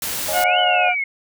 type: noise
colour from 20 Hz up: white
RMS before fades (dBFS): -25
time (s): 0.02-0.44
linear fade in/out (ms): 2
type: chord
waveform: sine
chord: C# suspended second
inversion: none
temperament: equal with one note detuned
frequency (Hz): 548.3 / 622.3 / 830.6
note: C#5 / D#5 / G#5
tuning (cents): -19 / 0 / 0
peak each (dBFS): -29 / -24 / -30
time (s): 0.28-0.89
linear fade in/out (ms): 5
type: harmonic tone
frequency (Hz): 723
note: F#5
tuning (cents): -40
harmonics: 1 / 2 / 3 / 4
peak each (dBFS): -17 / -23 / -27 / -29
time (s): 0.32-0.95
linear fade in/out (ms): 50
type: exponential two-way sweep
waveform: sine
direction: up then down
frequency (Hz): 2139 to 3041 to 2139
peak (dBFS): -19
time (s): 0.44-1.04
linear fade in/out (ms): 5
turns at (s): 0.59
effects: none